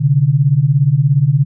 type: beating tone pair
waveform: sine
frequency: 129.2 / 146.2 Hz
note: C3 / D3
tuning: -21 / -7 cents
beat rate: 17 Hz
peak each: -13 / -11 dBFS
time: 0-1.45 s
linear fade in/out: 20 ms
effects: none